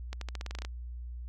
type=accelerating click train; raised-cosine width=0.2 ms; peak=-22 dBFS; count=11; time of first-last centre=0.13-0.649 s; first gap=83 ms; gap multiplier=0.89; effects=added 60 Hz sine -38 dBFS peak until 1.28 s